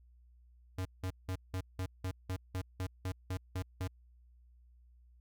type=tone bursts; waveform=square; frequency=92.8 Hz; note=F#2; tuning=6 cents sharp; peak=-35 dBFS; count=13; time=0.78-3.876 s; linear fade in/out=5 ms; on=72 ms; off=180 ms; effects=added 60 Hz sine -59 dBFS peak until 5.2 s